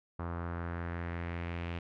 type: tone with low-pass filter sweep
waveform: sawtooth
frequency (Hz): 85.5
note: F2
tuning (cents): -36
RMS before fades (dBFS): -38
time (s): 0.19-1.79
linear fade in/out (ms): 5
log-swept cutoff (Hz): 1200 to 2700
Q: 2.5
effects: none